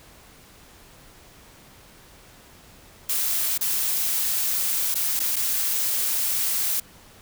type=noise with dropouts; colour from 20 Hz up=blue; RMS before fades=-24 dBFS; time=3.09-6.8 s; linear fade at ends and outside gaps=5 ms; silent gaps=3.578-3.609 / 4.944-4.953 / 5.194-5.2 / 5.359-5.364 s; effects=pink hiss -50 dBFS RMS until 7.21 s